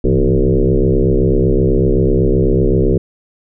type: tone with frequency modulation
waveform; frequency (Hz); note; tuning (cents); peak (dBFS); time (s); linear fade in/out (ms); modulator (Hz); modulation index
sine; 167.1; E3; +24; -9; 0.04-2.98; 5; 67.9; 4.4
effects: none